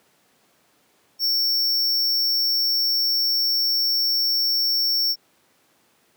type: tone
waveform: square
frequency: 5460 Hz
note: F8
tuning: 40 cents flat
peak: -19 dBFS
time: 1.19-5.16 s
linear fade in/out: 50 ms
effects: pink hiss -61 dBFS RMS until 6.16 s + high-pass 200 Hz 12 dB/octave